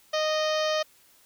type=harmonic tone; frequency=619 Hz; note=D#5; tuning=9 cents flat; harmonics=1 / 2 / 3 / 4 / 5 / 6 / 7 / 8 / 9 / 10; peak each=-25 / -32 / -35 / -39 / -35 / -39 / -39 / -40 / -40 / -44 dBFS; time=0.13-0.83 s; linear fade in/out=10 ms; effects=white hiss -59 dBFS RMS until 1.25 s